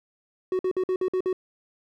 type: tone bursts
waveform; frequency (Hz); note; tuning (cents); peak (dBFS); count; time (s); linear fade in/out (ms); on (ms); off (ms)
triangle; 371.1; F#4; +5; -20; 7; 0.52-1.329; 2; 71; 52
effects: none